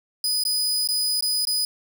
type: tone with dropouts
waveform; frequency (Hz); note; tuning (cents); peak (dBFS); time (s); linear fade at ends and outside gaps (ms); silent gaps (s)
sawtooth; 4978; D#8; 0; -18; 0.24-1.65; 2; 0.437-0.451 / 0.875-0.887 / 1.208-1.224 / 1.452-1.471
effects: 10-bit